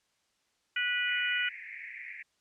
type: harmonic tone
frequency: 490 Hz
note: B4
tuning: 14 cents flat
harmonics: 3 / 4 / 5 / 6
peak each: -32 / -33 / -34 / -35 dBFS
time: 0.76-1.49 s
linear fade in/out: 5 ms
type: band-pass noise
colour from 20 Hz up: pink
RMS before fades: -44 dBFS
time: 1.07-2.23 s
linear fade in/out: 10 ms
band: 1800 to 2400 Hz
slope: 96 dB/octave
effects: white hiss -74 dBFS RMS until 2.4 s + low-pass 7000 Hz 12 dB/octave

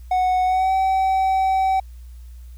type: tone with pitch glide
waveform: triangle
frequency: 738 to 764.5 Hz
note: F#5 to G5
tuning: -5 to -44 cents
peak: -14 dBFS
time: 0.11-1.8 s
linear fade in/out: 5 ms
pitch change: +61 cents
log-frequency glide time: 0.45-0.73 s
effects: added 60 Hz sine -36 dBFS peak until 2.57 s + white hiss -59 dBFS RMS until 2.57 s

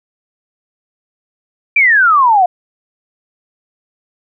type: exponential sweep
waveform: sine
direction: down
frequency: 2400 to 695 Hz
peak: -6 dBFS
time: 1.76-2.46 s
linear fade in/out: 5 ms
effects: none

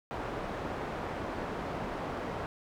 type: low-pass noise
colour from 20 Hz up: white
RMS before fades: -37 dBFS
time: 0.11-2.46 s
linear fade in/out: 0 ms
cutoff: 890 Hz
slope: 12 dB/octave
effects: none

